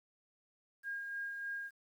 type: tone with tremolo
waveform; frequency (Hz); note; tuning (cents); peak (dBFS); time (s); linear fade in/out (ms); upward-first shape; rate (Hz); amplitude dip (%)
sine; 1620; G#6; -43; -37; 0.83-1.71; 50; sine; 3.3; 35
effects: 11-bit